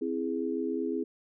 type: chord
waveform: sine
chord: C augmented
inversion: none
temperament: equal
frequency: 261.6 / 329.6 / 415.3 Hz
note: C4 / E4 / G#4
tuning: 0 / 0 / 0 cents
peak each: -33 dBFS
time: 0.01-1.04 s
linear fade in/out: 10 ms
effects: none